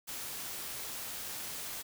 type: noise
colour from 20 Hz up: white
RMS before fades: -41 dBFS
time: 0.07-1.83 s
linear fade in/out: 20 ms
effects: none